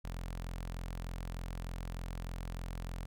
sawtooth tone with notch filter, 43.3 Hz, F1, 14 cents flat, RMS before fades -41 dBFS, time 0.04-3.06 s, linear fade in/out 10 ms, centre 350 Hz, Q 1.7, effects none

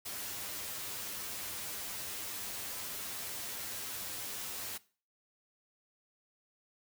white noise with comb filter, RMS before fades -41 dBFS, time 0.05-4.78 s, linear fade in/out 10 ms, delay 10 ms, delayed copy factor +0.5, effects noise-tail reverb RT60 0.4 s tail -20 dB re dry

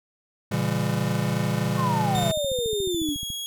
square chord, A# diminished seventh, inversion none, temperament just, 116.54 / 139.85 / 167.82 / 201.4 Hz, A#2 / C#3 / E3 / G3, 0 / +16 / +31 / +47 cents, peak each -29 dBFS, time 0.51-2.32 s, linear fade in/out 10 ms
sine exponential sweep, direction down, 1108.7 to 277.2 Hz, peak -24 dBFS, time 1.76-3.17 s, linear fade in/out 50 ms
sawtooth tone with pitch glide, 3637 to 3316 Hz, A#7 to G#7, -43 to -3 cents, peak -27 dBFS, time 2.15-3.46 s, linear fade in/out 0 ms, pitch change -160 cents, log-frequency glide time 2.86-3.15 s
click train, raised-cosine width 5 ms, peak -25 dBFS, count 17, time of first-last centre 2.16-3.303 s, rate 14 Hz
effects none

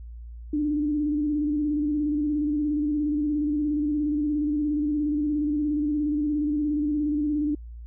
sine tone with vibrato, 297.2 Hz, D4, 21 cents sharp, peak -22 dBFS, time 0.53-7.55 s, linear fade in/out 5 ms, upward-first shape square, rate 17 Hz, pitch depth 36 cents each way, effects added 58 Hz sine -37 dBFS peak until 7.86 s

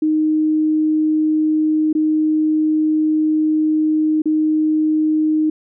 sine tone with dropouts, 310 Hz, D#4, 6 cents flat, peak -13 dBFS, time 0.02-5.5 s, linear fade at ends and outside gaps 5 ms, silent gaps 1.929-1.95 / 4.22-4.256 s, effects none

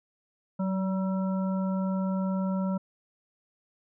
harmonic tone with a mistuned harmonic, 191.2 Hz, G3, 43 cents flat, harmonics 1 / 3 / 5 / 7, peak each -26 / -36 / -40 / -43 dBFS, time 0.59-2.78 s, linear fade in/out 10 ms, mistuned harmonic 1, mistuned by -23 cents, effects none

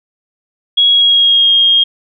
sine tone with pitch glide, 3322 to 3241 Hz, G#7 to G#7, 0 to -43 cents, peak -6 dBFS, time 0.77-1.84 s, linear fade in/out 10 ms, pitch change -43 cents, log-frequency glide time 0.88-1.52 s, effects none

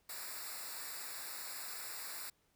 white noise with comb filter, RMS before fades -45 dBFS, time 0.09-2.3 s, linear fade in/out 5 ms, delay 0.32 ms, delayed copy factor -0.95, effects pink hiss -75 dBFS RMS until 2.55 s

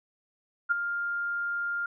sine tone with ADSR envelope, 1402 Hz, F6, 6 cents sharp, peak -19 dBFS, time 0.69-1.86 s, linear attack 24 ms, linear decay 16 ms, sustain -9 dB, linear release 3 ms, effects none

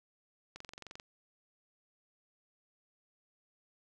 click train, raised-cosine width 0.2 ms, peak -29 dBFS, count 11, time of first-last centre 0.56-0.999 s, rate 22.8 Hz, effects none

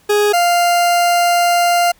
40% pulse tone pair in turn, 414.9 / 697.8 Hz, G#4 / F5, -2 / -2 cents, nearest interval major sixth, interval 900 cents, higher second, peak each -10 dBFS, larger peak neither, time 0.09-0.33 / 0.33-1.92 s, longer second, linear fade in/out 10 ms, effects pink hiss -52 dBFS RMS until 1.99 s

